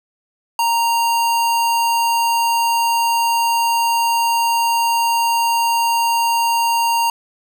square tone, 930 Hz, A#5, 4 cents flat, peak -15 dBFS, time 0.59-7.1 s, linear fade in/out 2 ms, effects none

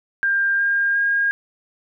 sine tone with pitch steps, 1596 / 1609.9 / 1623.9 Hz, G6 / G6 / G#6, +31 / +46 / -39 cents, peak -16 dBFS, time 0.23-1.31 s, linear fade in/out 0 ms, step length 360 ms, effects none

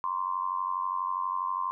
sine tone with amplitude modulation, 1046.5 Hz, C6, in tune, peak -24 dBFS, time 0.04-1.71 s, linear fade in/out 0 ms, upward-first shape sine, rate 92.3 Hz, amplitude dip 85%, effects none

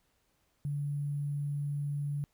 sine tone with sample-and-hold, 144.3 Hz, D3, 30 cents flat, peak -31 dBFS, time 0.65-2.24 s, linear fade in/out 0 ms, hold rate 11025 Hz, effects pink hiss -74 dBFS RMS until 2.33 s

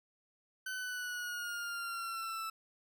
40% pulse exponential sweep, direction down, 1522 to 1317 Hz, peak -37 dBFS, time 0.66-2.5 s, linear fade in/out 5 ms, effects none

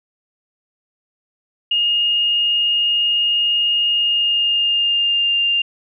sine tone with pitch glide, 2847 to 2798 Hz, F7 to F7, +33 to +3 cents, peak -14 dBFS, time 1.71-5.62 s, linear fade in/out 5 ms, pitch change -30 cents, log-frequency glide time 3.9-5.41 s, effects none

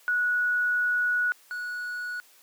sine / triangle tone pair in turn, 1465 / 1465 Hz, F#6 / F#6, -18 / -18 cents, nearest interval unison, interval 0 cents, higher neither, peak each -22 / -29 dBFS, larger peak first, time 0.08-1.32 / 1.51-2.2 s, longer first, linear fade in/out 0 ms, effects white hiss -57 dBFS RMS until 2.42 s + high-pass 400 Hz 12 dB/octave

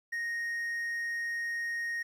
triangle tone, 1864.7 Hz, A#6, in tune, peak -30 dBFS, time 0.12-2.03 s, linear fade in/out 10 ms, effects 11-bit

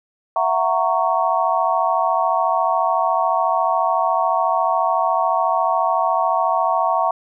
sine chord, F# dominant seventh, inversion third, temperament just, 666 / 740 / 925 / 1110 Hz, E5 / F#5 / A#5 / C#6, +18 / 0 / -14 / +2 cents, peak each -21 dBFS, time 0.36-7.11 s, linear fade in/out 2 ms, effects none

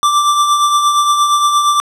square tone with tremolo, 1174.7 Hz, D6, in tune, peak -8 dBFS, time 0.03-1.8 s, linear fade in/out 0 ms, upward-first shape triangle, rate 8.6 Hz, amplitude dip 50%, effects low-pass 10000 Hz 12 dB/octave + 8-bit

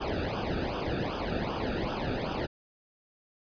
brown noise with flanger, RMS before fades -32 dBFS, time 0-2.47 s, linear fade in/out 20 ms, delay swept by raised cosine 0.48 to 0.99 ms, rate 2.6 Hz, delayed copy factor -0.95, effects resampled to 11025 Hz

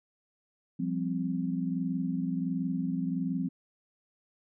sine chord, F suspended second, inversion none, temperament equal with one note detuned, 174.61 / 196 / 260.4 Hz, F3 / G3 / C4, 0 / 0 / -8 cents, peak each -32 / -35 / -32 dBFS, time 0.79-3.49 s, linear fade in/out 10 ms, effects none

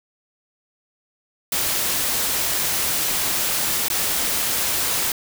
white noise with dropouts, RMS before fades -22 dBFS, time 1.52-5.12 s, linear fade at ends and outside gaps 2 ms, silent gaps 3.884-3.9 s, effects none

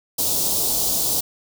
white band-stop noise, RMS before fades -21 dBFS, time 0.18-1.21 s, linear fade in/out 10 ms, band 850 to 3900 Hz, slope 24 dB/octave, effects none

